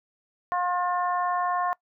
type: harmonic tone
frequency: 356.5 Hz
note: F4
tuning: 36 cents sharp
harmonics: 2 / 3 / 4 / 5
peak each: -27 / -26 / -38 / -37 dBFS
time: 0.52-1.73 s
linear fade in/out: 0 ms
effects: noise-tail reverb RT60 0.1 s tail -23 dB re dry